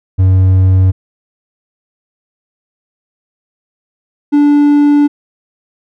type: tone pair in turn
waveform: triangle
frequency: 93.8 / 291 Hz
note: F#2 / D4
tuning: +24 / -16 cents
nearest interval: octave + minor sixth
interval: 1960 cents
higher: second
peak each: -3 dBFS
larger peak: neither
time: 0.18-0.92 / 4.32-5.08 s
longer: second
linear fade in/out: 20 ms
effects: none